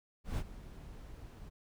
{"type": "noise with ADSR envelope", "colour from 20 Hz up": "brown", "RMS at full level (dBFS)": -33, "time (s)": [0.24, 1.5], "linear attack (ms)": 140, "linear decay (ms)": 51, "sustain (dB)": -16, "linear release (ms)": 21, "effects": []}